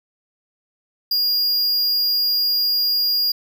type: tone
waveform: square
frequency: 4837 Hz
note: D#8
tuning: 50 cents flat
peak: -17 dBFS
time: 1.11-3.32 s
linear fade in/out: 5 ms
effects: none